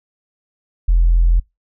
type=tone; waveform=sine; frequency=42.4 Hz; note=E1; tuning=50 cents sharp; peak=-8 dBFS; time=0.88-1.4 s; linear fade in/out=10 ms; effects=noise-tail reverb RT60 0.2 s tail -26 dB re dry + tanh soft clip ceiling -5 dBFS